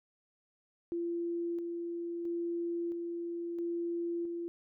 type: tone with tremolo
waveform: sine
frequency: 341.7 Hz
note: F4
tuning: 38 cents flat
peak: -32 dBFS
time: 0.92-4.48 s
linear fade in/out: 0 ms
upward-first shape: square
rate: 0.75 Hz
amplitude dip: 30%
effects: none